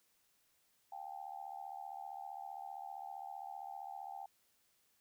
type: tone with amplitude modulation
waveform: sine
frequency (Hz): 788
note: G5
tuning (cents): +9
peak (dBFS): -40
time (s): 0.92-4.26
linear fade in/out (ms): 5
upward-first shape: sine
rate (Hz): 75.3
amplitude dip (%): 95
effects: white hiss -75 dBFS RMS until 5 s